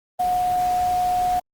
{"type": "tone in noise", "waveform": "sine", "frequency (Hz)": 725, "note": "F#5", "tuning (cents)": -35, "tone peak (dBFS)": -18, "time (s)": [0.19, 1.4], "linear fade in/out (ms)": 10, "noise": "pink", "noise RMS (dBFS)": -36, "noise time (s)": [0.19, 1.4], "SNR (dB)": 15, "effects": ["Opus 24 kbps"]}